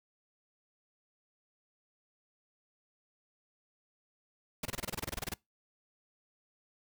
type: noise bursts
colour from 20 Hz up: pink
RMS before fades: -36 dBFS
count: 15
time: 4.63-5.34 s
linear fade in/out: 5 ms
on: 24 ms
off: 25 ms
effects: noise-tail reverb RT60 0.2 s tail -24 dB re dry